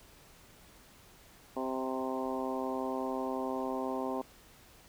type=harmonic tone with a mistuned harmonic; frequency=130.81 Hz; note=C3; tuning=in tune; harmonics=2 / 3 / 4 / 5 / 6 / 7 / 8; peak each=-37 / -39 / -40 / -41 / -42 / -42 / -43 dBFS; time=1.56-4.22 s; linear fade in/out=10 ms; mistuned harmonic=5; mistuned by=-15 cents; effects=pink hiss -58 dBFS RMS until 4.88 s